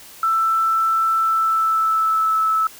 sine tone with pitch glide, 1328 to 1306.7 Hz, E6 to E6, +12 to -16 cents, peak -15 dBFS, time 0.23-2.67 s, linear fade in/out 2 ms, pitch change -28 cents, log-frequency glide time 1.18-2.35 s, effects white hiss -42 dBFS RMS until 2.79 s

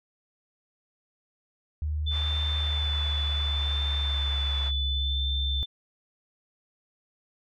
sine tone with pitch glide, 76 to 69.29 Hz, D#2 to C#2, -40 to 0 cents, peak -26 dBFS, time 1.82-5.63 s, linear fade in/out 0 ms, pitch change -160 cents, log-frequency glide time 2.36-4.78 s
sine tone with vibrato, 3520 Hz, A7, in tune, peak -29 dBFS, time 2.06-5.66 s, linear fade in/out 20 ms, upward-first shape sine, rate 0.68 Hz, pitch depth 19 cents each way
pink band-pass noise, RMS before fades -43 dBFS, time 2.1-4.72 s, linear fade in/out 50 ms, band 850 to 2600 Hz, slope 12 dB/octave
effects none

